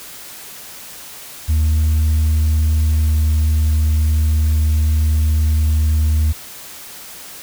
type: tone with pitch glide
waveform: sine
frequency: 77.78 to 77.2 Hz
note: D#2 to D#2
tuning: 0 to -13 cents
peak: -9 dBFS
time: 1.48-6.33 s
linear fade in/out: 20 ms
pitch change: -13 cents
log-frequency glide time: 3.02-3.11 s
effects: tanh soft clip ceiling -11 dBFS + white hiss -35 dBFS RMS until 7.42 s